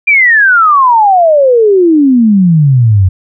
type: exponential sweep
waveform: sine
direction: down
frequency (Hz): 2412 to 89.5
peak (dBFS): -3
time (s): 0.07-3.09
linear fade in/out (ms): 10
effects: none